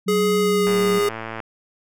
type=tone with vibrato; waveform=sine; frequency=187.6 Hz; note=F#3; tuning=24 cents sharp; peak=-22 dBFS; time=0.06-1 s; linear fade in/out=20 ms; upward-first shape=sine; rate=6.6 Hz; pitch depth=16 cents each way
type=tone with pitch glide; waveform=square; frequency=418.5 to 410.1 Hz; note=G#4 to G#4; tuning=+13 to -22 cents; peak=-18 dBFS; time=0.08-1.09 s; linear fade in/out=5 ms; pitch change=-35 cents; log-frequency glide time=0.35-0.76 s
type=click train; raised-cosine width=0.5 ms; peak=-15 dBFS; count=83; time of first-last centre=0.67-1.402 s; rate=112 Hz
effects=none